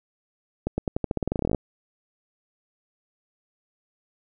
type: accelerating click train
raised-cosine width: 2 ms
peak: -11 dBFS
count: 19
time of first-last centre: 0.67-1.547 s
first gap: 110 ms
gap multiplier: 0.89
effects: none